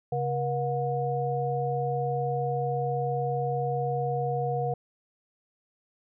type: tone cluster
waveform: sine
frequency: 137.5 / 478.6 / 723 Hz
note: C#3 / A#4 / F#5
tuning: -14 / +46 / -40 cents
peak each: -30 dBFS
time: 0.12-4.74 s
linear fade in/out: 5 ms
effects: none